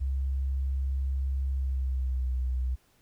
sine tone with pitch glide, 67 to 63.24 Hz, C2 to B1, +42 to +42 cents, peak -26 dBFS, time 0-2.76 s, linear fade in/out 20 ms, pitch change -100 cents, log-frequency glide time 1.5-2.31 s, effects pink hiss -66 dBFS RMS until 3.01 s

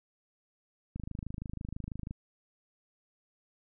click train, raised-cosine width 5 ms, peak -26 dBFS, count 31, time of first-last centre 0.96-2.109 s, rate 26.1 Hz, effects none

